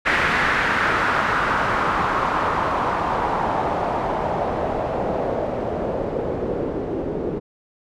white noise with low-pass filter sweep, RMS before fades -22 dBFS, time 0.05-7.4 s, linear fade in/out 20 ms, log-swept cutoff 1800 to 390 Hz, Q 2.2, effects none

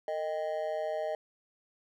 triangle tone with amplitude modulation, 622.3 Hz, D#5, in tune, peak -25 dBFS, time 0.08-1.15 s, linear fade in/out 2 ms, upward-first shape sine, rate 167 Hz, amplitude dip 90%, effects none

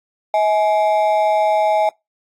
triangle ring-modulated tone, 740 Hz, F#5, in tune, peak -8 dBFS, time 0.34-1.89 s, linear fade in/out 0 ms, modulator 100 Hz, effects noise-tail reverb RT60 0.2 s tail -24 dB re dry + AAC 64 kbps

